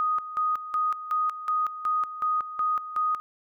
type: tone with tremolo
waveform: sine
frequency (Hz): 1244.5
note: D#6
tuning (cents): 0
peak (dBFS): -22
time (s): 0-3.2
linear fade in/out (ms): 0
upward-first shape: square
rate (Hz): 2.7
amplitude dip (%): 75
effects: none